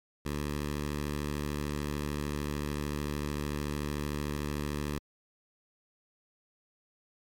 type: tone with notch filter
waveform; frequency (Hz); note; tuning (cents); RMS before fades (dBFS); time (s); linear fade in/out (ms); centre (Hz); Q
10% pulse; 73.42; D2; 0; -34; 0.25-4.99; 10; 660; 1.9
effects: MP3 64 kbps